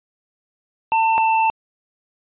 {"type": "tone pair in turn", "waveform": "square", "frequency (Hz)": [895, 890.7], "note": ["A5", "A5"], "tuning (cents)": [29, 21], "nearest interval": "unison", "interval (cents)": 8, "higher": "first", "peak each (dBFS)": -15, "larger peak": "neither", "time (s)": [[0.92, 1.18], [1.18, 1.5]], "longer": "second", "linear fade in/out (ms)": 0, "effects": ["resampled to 8000 Hz"]}